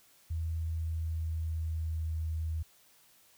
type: tone with pitch glide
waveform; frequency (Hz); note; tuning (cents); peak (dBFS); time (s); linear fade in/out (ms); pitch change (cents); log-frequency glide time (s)
sine; 81.4 to 79.86; E2 to D#2; -21 to +46; -31; 0.3-2.63; 10; -33; 0.42-2.1
effects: white hiss -63 dBFS RMS until 3.37 s